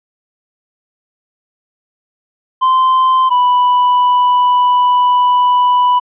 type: tone pair in turn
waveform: triangle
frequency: 1037 / 989 Hz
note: C6 / B5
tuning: -16 / +2 cents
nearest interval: minor second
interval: 82 cents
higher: first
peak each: -6 dBFS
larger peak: neither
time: 2.61-3.3 / 3.3-6 s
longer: second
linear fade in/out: 20 ms
effects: resampled to 8000 Hz